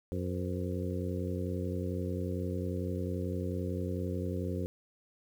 harmonic tone with a mistuned harmonic, 91.2 Hz, F#2, 24 cents flat, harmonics 1 / 2 / 3 / 4 / 5 / 6, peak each -35 / -38 / -40 / -41 / -42 / -43 dBFS, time 0.12-4.66 s, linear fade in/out 0 ms, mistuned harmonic 6, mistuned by -87 cents, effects 10-bit

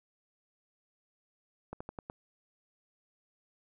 slowing click train, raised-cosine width 1 ms, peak -26 dBFS, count 5, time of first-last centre 1.73-2.099 s, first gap 75 ms, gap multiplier 1.14, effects none

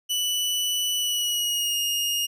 sawtooth tone with pitch glide, 2969 to 2850 Hz, F#7 to F7, +5 to +34 cents, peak -20 dBFS, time 0.09-2.27 s, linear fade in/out 20 ms, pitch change -71 cents, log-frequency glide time 0.97-1.76 s, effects none

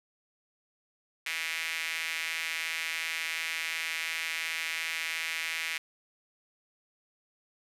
sawtooth tone with high-pass filter, 162.8 Hz, E3, 21 cents flat, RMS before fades -34 dBFS, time 1.26-5.78 s, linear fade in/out 5 ms, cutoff 2200 Hz, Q 3.2, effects resampled to 32000 Hz + 9-bit

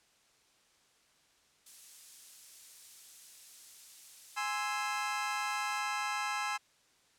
violet noise, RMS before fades -45 dBFS, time 1.66-5.8 s, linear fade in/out 5 ms
25% pulse chord, Ab augmented, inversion none, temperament equal, 830.6 / 1046.5 / 1318.5 Hz, Ab5 / C6 / E6, 0 / 0 / 0 cents, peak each -33 / -34 / -34 dBFS, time 4.36-6.58 s, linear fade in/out 20 ms
effects white hiss -68 dBFS RMS until 7.18 s + low-pass 8000 Hz 12 dB/octave

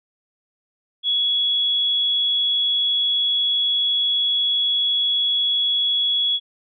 sine tone, 3363 Hz, G#7, 21 cents sharp, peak -17 dBFS, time 1.03-6.4 s, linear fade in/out 50 ms, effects none

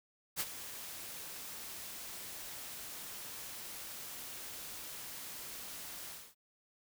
white noise with ADSR envelope, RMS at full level -34 dBFS, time 0.36-6.35 s, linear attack 42 ms, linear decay 42 ms, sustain -12 dB, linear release 260 ms, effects none

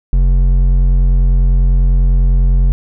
sine tone with hard clipping, 45.05 Hz, F#1, 45 cents flat, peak -9 dBFS, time 0.13-2.72 s, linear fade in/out 0 ms, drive 7 dB, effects none

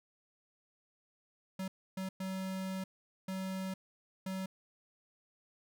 square tone bursts at uneven times, 189.4 Hz, F#3, 41 cents sharp, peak -37 dBFS, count 5, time 1.59-1.68 / 1.97-2.09 / 2.2-2.84 / 3.28-3.74 / 4.26-4.46 s, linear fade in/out 5 ms, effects none

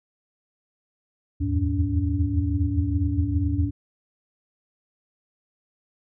sine tone cluster, 76.3 / 83.5 / 88.5 / 105.8 / 285.8 Hz, D#2 / E2 / F2 / G#2 / D4, -33 / +23 / +23 / +33 / -47 cents, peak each -27 dBFS, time 1.4-3.71 s, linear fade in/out 20 ms, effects none

